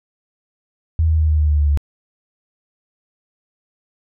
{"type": "tone with pitch steps", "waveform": "sine", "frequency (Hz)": [80.6, 79.35, 78.12, 76.92, 75.73, 74.55, 73.4, 72.26], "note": ["E2", "D#2", "D#2", "D#2", "D#2", "D2", "D2", "D2"], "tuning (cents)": [-38, 35, 8, -19, -46, 27, 0, -27], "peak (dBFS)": -12, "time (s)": [0.99, 1.774], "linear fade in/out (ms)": 0, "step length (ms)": 98, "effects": []}